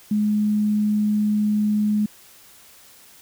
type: tone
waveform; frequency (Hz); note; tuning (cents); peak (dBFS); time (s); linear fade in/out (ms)
sine; 210.3; G#3; +22; -17; 0.11-2.06; 5
effects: white hiss -49 dBFS RMS until 3.21 s